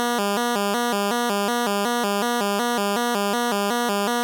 10% pulse tone with vibrato, 220 Hz, A3, in tune, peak -12 dBFS, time 0-4.23 s, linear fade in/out 0 ms, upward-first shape square, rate 2.7 Hz, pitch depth 150 cents each way, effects none

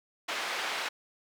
white band-pass noise, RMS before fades -34 dBFS, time 0.28-0.89 s, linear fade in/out 10 ms, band 530 to 2800 Hz, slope 12 dB/octave, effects none

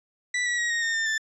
40% pulse tone with pitch steps, 1968 / 1933.1 / 1898.8 / 1865.1 / 1832 / 1799.5 / 1767.5 Hz, B6 / B6 / A#6 / A#6 / A#6 / A6 / A6, -7 / -38 / +31 / 0 / -31 / +38 / +7 cents, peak -23 dBFS, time 0.34-1.18 s, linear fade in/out 5 ms, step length 120 ms, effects resampled to 22050 Hz

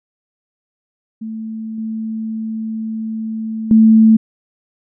sine tone with level steps, 221.1 Hz, A3, 9 cents sharp, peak -23 / -20 / -5 dBFS, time 1.21-4.17 s, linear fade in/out 10 ms, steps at 1.78 / 3.71 s, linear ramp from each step 2 ms, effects none

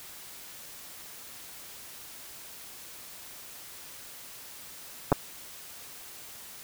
clicks, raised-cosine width 1 ms, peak -7 dBFS, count 2, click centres 5.119 / 5.126 s, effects white hiss -46 dBFS RMS until 6.63 s

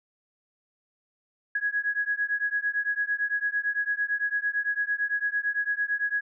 sine beating tone pair, 1661.2 / 1670.1 Hz, G#6 / G#6, 0 / +9 cents, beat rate 8.9 Hz, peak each -28 dBFS, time 1.55-6.21 s, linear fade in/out 5 ms, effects none

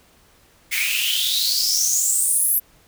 white noise with high-pass filter sweep, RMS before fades -20 dBFS, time 0.71-2.6 s, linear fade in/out 20 ms, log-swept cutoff 2100 to 12000 Hz, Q 8.3, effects pink hiss -55 dBFS RMS until 2.87 s

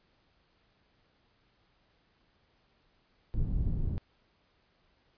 pink low-pass noise, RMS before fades -30 dBFS, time 3.34-3.98 s, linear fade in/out 0 ms, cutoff 130 Hz, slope 12 dB/octave, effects pink hiss -70 dBFS RMS until 5.17 s + resampled to 11025 Hz

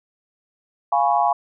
sine chord, C# dominant seventh, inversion first, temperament equal, 698.5 / 830.6 / 987.8 / 1108.7 Hz, E#5 / G#5 / B5 / C#6, 0 / 0 / 0 / 0 cents, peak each -20 / -19 / -23 / -24 dBFS, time 0.92-1.33 s, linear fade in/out 5 ms, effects none

